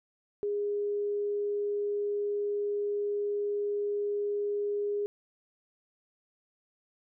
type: tone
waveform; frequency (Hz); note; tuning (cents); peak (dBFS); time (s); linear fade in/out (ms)
sine; 410.5; G#4; -20; -28; 0.43-5.06; 0
effects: none